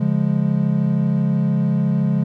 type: chord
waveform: triangle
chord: Db major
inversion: none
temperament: equal with one note detuned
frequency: 141.83 / 174.61 / 207.7 Hz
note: Db3 / F3 / Ab3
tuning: +40 / 0 / 0 cents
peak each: -18 dBFS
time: 0-2.24 s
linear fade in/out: 10 ms
effects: none